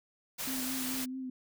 white noise, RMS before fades -37 dBFS, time 0.38-1.06 s, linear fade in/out 20 ms
sine tone with vibrato, 259 Hz, C4, 17 cents flat, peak -36 dBFS, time 0.47-1.3 s, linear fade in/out 5 ms, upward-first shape triangle, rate 4.6 Hz, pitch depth 35 cents each way
effects none

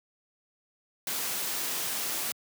white noise, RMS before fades -32 dBFS, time 1.07-2.32 s, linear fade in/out 2 ms, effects high-pass 150 Hz 12 dB/octave

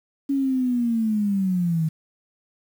sine linear sweep, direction down, 280 to 155.56 Hz, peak -19 dBFS, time 0.29-1.89 s, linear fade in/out 10 ms, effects 8-bit

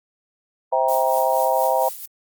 sine chord, C dominant seventh, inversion none, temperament just, 523.3 / 654.1 / 784.9 / 941.9 Hz, C5 / E5 / G5 / Bb5, 0 / -14 / +2 / +18 cents, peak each -22 dBFS, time 0.72-1.89 s, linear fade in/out 10 ms
violet noise with tremolo, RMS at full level -30 dBFS, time 0.88-2.06 s, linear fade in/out 5 ms, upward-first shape sine, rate 4.3 Hz, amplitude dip 55%
effects Opus 32 kbps

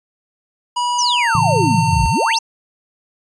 square tone with pitch glide, 972 to 906.9 Hz, B5 to A#5, -28 to -48 cents, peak -17 dBFS, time 0.76-2.39 s, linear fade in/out 10 ms, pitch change -120 cents, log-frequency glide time 1.2-1.31 s
sine exponential two-way sweep, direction down then up, 6590 to 51.91 to 6590 Hz, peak -16 dBFS, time 0.98-2.39 s, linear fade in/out 10 ms, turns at 2.05 s
sine chord, A major, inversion none, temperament just, 110 / 137.5 / 165 Hz, A2 / C#3 / E3, 0 / -14 / +2 cents, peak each -20 dBFS, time 1.35-2.06 s, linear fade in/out 0 ms
effects resampled to 22050 Hz

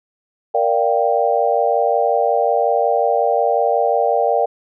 sine chord, G minor seventh, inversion first, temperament equal, 466.2 / 587.3 / 698.5 / 784 Hz, Bb4 / D5 / F5 / G5, 0 / 0 / 0 / 0 cents, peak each -19 dBFS, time 0.54-4.46 s, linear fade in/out 10 ms, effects none

